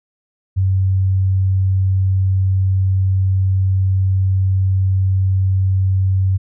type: tone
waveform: sine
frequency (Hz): 95.1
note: F#2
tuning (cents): +48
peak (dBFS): -12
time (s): 0.56-6.38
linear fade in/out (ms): 20
effects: none